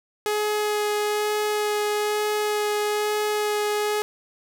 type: tone with vibrato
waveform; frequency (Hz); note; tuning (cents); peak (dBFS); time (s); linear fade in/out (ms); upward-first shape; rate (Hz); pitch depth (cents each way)
sawtooth; 420; G#4; +19; -18; 0.26-4.02; 0; sine; 1.1; 8
effects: none